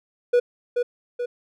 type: tone with echo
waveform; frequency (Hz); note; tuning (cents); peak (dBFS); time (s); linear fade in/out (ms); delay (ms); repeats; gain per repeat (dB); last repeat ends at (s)
triangle; 486.8; B4; -25; -12; 0.33-0.4; 10; 430; 2; -5; 1.26
effects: none